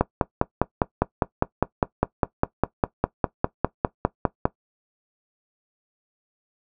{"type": "click train", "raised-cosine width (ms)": 1, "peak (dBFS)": -3, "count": 23, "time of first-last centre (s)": [0.01, 4.454], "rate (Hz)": 4.95, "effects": ["noise-tail reverb RT60 0.1 s tail -18 dB re dry"]}